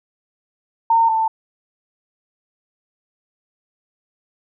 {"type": "tone pair in turn", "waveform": "sine", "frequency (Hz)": [913, 890.1], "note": ["A#5", "A5"], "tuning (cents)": [-36, 20], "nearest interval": "unison", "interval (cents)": 44, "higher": "first", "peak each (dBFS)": [-11, -15], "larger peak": "first", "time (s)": [[0.9, 1.09], [1.09, 1.28]], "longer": "neither", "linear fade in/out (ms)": 5, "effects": []}